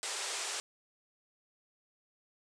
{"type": "band-pass noise", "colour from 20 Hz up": "white", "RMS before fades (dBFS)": -38, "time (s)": [0.03, 0.6], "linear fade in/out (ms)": 0, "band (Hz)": [370, 9000], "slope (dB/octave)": 48, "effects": []}